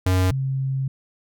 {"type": "tone pair in turn", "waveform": ["square", "sine"], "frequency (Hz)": [92.5, 134.04], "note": ["F#2", "C3"], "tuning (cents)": [0, 42], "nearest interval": "tritone", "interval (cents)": 642, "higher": "second", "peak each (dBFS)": [-17, -21], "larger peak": "first", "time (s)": [[0.06, 0.31], [0.31, 0.88]], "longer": "second", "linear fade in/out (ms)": 5, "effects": []}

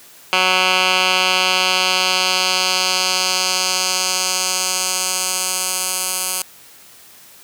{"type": "tone with band-pass filter sweep", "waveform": "10% pulse", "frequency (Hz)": 185, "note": "F#3", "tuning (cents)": 0, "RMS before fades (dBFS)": -18, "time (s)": [0.33, 6.42], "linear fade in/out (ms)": 0, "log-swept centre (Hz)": [2600, 10000], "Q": 1.3, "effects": ["white hiss -44 dBFS RMS until 7.43 s", "high-pass 80 Hz 12 dB/octave"]}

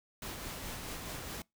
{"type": "noise with tremolo", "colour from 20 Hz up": "pink", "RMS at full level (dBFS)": -41, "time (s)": [0.22, 1.42], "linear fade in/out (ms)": 2, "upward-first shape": "sine", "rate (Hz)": 4.7, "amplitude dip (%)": 30, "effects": ["noise-tail reverb RT60 0.2 s tail -25 dB re dry"]}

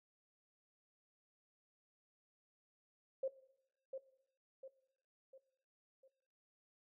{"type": "tone with echo", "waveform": "sine", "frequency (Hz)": 533, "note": "C5", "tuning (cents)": 32, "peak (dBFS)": -35, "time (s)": [3.23, 3.28], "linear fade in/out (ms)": 5, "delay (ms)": 700, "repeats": 4, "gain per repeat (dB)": -7, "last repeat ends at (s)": 6.08, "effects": ["noise-tail reverb RT60 0.8 s tail -18 dB re dry"]}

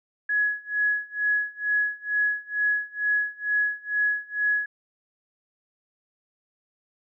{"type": "tone with tremolo", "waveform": "sine", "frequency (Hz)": 1682, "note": "G#6", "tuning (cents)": 22, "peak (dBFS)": -19, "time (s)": [0.29, 4.66], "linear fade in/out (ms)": 5, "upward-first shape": "sine", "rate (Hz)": 2.2, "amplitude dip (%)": 95, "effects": []}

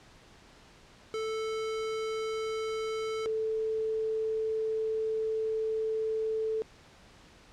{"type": "tone pair in turn", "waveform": ["square", "sine"], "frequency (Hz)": [440, 440], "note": ["A4", "A4"], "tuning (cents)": [0, 0], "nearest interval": "unison", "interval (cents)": 0, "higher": "neither", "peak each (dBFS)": [-32, -28], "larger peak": "second", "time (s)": [[1.14, 3.26], [3.26, 6.62]], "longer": "second", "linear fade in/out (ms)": 0, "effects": ["pink hiss -56 dBFS RMS until 7.52 s", "low-pass 6000 Hz 12 dB/octave"]}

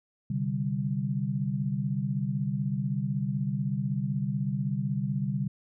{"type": "chord", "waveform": "sine", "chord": "C suspended second", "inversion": "none", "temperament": "equal", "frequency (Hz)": [130.81, 146.83, 196], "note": ["C3", "D3", "G3"], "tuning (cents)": [0, 0, 0], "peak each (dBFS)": -31, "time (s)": [0.3, 5.48], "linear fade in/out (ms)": 5, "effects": []}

